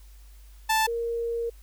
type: tone pair in turn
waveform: sawtooth / sine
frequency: 880 / 466.2 Hz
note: A5 / A#4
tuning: 0 / 0 cents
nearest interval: major seventh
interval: 1100 cents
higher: first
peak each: -17 / -26 dBFS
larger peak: first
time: 0.69-0.87 / 0.87-1.5 s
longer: second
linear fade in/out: 10 ms
effects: added 50 Hz sine -46 dBFS peak until 1.62 s + white hiss -60 dBFS RMS until 1.62 s